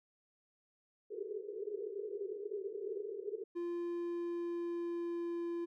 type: band-pass noise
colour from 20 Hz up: pink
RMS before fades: -42 dBFS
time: 1.1-3.44 s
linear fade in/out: 5 ms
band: 390 to 440 Hz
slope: 96 dB/octave
type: tone with pitch glide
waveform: triangle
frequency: 345.8 to 341.8 Hz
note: F4 to F4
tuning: -17 to -37 cents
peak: -34 dBFS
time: 3.55-5.66 s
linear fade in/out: 20 ms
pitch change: -20 cents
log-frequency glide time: 3.73-5.46 s
effects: none